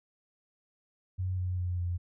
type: tone with pitch steps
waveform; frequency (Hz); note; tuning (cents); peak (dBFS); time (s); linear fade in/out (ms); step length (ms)
sine; 92.5 / 90.96 / 89.45 / 87.97; F#2 / F#2 / F2 / F2; 0 / -29 / +42 / +13; -29; 1.18-1.98; 20; 200
effects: none